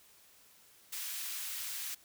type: high-pass noise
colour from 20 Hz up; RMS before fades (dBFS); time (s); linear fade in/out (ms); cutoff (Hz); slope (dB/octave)
white; -40; 0.92-1.95; 10; 1600; 12
effects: white hiss -62 dBFS RMS until 2.04 s